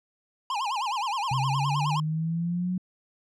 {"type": "tone with vibrato", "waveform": "square", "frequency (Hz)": 932.3, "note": "A#5", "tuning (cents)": 0, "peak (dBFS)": -27, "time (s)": [0.5, 2], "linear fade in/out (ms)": 2, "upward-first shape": "sine", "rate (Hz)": 9.6, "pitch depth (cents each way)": 260}
{"type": "exponential sweep", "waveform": "sine", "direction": "up", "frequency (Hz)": [129.4, 185], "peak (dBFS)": -25, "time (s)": [1.31, 2.78], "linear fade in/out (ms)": 5}
{"effects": ["low-pass 6000 Hz 12 dB/octave"]}